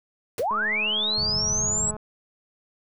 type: noise with exponential decay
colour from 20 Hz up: pink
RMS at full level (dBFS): -30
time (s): 0.38-0.48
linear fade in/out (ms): 2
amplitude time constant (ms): 20
type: linear sweep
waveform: sine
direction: up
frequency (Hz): 415.3 to 7902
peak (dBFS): -22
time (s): 0.39-1.91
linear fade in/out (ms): 5
type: click train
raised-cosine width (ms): 1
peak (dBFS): -24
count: 311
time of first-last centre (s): 0.51-1.965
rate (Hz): 213
type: low-pass noise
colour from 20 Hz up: white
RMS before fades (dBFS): -34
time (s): 1.17-1.95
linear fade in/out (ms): 10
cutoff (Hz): 180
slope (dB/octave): 96
effects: none